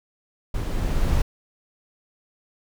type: noise with level ramp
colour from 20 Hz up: brown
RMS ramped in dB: -26 to -19 dBFS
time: 0.54-1.22 s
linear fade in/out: 5 ms
effects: none